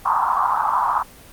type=band-pass noise; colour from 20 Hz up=pink; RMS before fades=-19 dBFS; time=0.05-1.03 s; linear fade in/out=10 ms; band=860 to 1200 Hz; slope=48 dB/octave; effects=pink hiss -44 dBFS RMS until 1.32 s + Opus 24 kbps